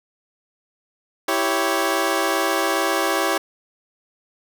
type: chord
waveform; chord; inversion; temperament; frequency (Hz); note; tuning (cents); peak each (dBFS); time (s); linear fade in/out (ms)
15% pulse; C# diminished; first; equal; 329.6 / 392 / 554.4; E4 / G4 / C#5; 0 / 0 / 0; -17; 1.28-3.38; 5
effects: none